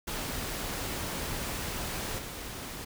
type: noise with level steps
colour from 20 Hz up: pink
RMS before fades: -35 / -40 dBFS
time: 0.07-2.85 s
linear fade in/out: 10 ms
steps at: 2.18 s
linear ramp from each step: 10 ms
effects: none